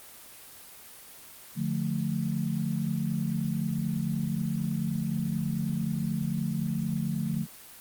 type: chord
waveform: sine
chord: D minor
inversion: none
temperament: just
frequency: 146.83 / 176.2 / 220.2 Hz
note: D3 / F3 / A3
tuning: 0 / +16 / +2 cents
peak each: -31 dBFS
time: 1.55-7.47 s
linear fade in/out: 50 ms
effects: white hiss -48 dBFS RMS until 7.8 s + Opus 24 kbps